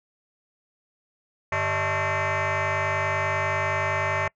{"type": "tone with frequency modulation", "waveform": "sine", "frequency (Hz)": 587.3, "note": "D5", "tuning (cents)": 0, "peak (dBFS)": -20, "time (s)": [1.52, 4.28], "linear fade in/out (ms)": 5, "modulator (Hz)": 245, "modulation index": 7, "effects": ["noise-tail reverb RT60 0.1 s tail -26 dB re dry", "tanh soft clip ceiling -21 dBFS"]}